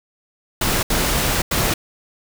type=noise bursts at uneven times; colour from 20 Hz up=pink; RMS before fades=-19 dBFS; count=3; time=0.61-0.83 / 0.9-1.42 / 1.51-1.74 s; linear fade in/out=5 ms; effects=none